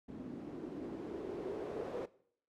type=noise with low-pass filter sweep; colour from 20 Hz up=blue; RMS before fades=-43 dBFS; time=0.08-2.06 s; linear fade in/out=10 ms; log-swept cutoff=250 to 480 Hz; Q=3.8; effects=noise-tail reverb RT60 0.6 s tail -19 dB re dry